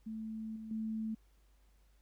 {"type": "tone with level steps", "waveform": "sine", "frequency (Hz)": 220, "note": "A3", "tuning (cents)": 0, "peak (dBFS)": [-39, -43, -35], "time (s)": [0.06, 1.15], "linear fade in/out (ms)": 10, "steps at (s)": [0.56, 0.71], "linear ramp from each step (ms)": 2, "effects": ["added 50 Hz sine -64 dBFS peak until 2.01 s", "pink hiss -75 dBFS RMS until 2.01 s"]}